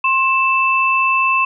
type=tone pair together; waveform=sine; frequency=1061 / 2645 Hz; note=C6 / E7; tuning=+24 / +5 cents; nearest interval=octave + major third; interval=1581 cents; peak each=-15 dBFS; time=0.04-1.45 s; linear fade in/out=5 ms; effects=none